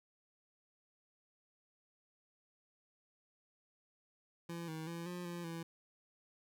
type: tone with pitch steps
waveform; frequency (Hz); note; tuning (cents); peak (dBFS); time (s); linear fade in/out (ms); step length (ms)
25% pulse; 169.4 / 159 / 168.7 / 177.5 / 173.2 / 166.2; E3 / D#3 / E3 / F3 / F3 / E3; +48 / +38 / +40 / +28 / -14 / +15; -38; 4.49-5.63; 5; 190
effects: none